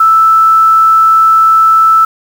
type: tone with quantisation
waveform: sine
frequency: 1318.5 Hz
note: E6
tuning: in tune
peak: -3 dBFS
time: 0-2.05 s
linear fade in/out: 5 ms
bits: 5
effects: none